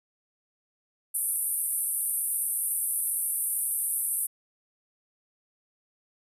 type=band-pass noise; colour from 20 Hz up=pink; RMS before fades=-29 dBFS; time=1.14-4.27 s; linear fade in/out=10 ms; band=8900 to 13000 Hz; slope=96 dB/octave; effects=resampled to 32000 Hz